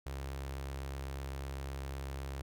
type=tone with notch filter; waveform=sawtooth; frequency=67.9 Hz; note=C#2; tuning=35 cents flat; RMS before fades=-41 dBFS; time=0.06-2.42 s; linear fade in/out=5 ms; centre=220 Hz; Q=1.7; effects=none